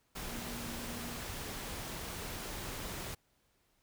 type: tone in noise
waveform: sine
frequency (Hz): 237.3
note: A#3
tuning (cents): +31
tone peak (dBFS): -46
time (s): 0.29-1.17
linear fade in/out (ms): 10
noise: pink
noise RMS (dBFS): -42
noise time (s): 0.15-3.15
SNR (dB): -7
effects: pink hiss -74 dBFS RMS until 3.82 s